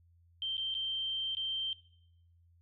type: tone with dropouts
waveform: sine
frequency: 3136 Hz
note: G7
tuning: in tune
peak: -33 dBFS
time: 0.42-1.73 s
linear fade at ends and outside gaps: 1 ms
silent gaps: 0.569-0.579 / 0.742-0.75 / 1.35-1.369 s
effects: noise-tail reverb RT60 0.8 s tail -18 dB re dry + added 85 Hz sine -62 dBFS peak until 2.61 s